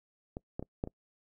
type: clicks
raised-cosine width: 2 ms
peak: -25 / -22 / -27 / -18 / -27 dBFS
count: 5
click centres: 0.369 / 0.595 / 0.626 / 0.839 / 0.874 s
effects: noise-tail reverb RT60 0.1 s tail -25 dB re dry